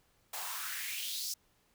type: noise with high-pass filter sweep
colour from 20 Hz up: white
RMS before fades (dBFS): -39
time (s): 0.33-1.34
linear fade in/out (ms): 5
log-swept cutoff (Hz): 700 to 5600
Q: 3.6
effects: pink hiss -71 dBFS RMS until 1.74 s